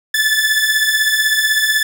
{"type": "beating tone pair", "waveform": "sawtooth", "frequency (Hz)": [1730, 1746], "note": ["A6", "A6"], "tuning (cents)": [-30, -14], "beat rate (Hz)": 16, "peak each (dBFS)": [-14, -11], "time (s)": [0.14, 1.83], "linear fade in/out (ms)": 5, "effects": []}